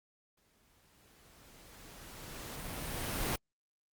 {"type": "noise with exponential growth", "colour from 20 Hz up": "pink", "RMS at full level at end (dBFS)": -33, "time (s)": [0.37, 3.36], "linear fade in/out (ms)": 5, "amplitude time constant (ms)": 650, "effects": ["Opus 48 kbps"]}